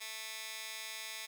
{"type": "tone with high-pass filter", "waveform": "15% pulse", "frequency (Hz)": 220, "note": "A3", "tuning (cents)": 0, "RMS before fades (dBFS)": -44, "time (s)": [0, 1.27], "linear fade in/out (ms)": 20, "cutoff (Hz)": 2400, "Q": 0.84, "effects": []}